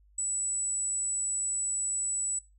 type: tone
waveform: sine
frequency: 7902 Hz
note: B8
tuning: in tune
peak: -28 dBFS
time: 0.18-2.39 s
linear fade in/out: 5 ms
effects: noise-tail reverb RT60 0.3 s tail -22 dB re dry + added 50 Hz sine -58 dBFS peak until 2.58 s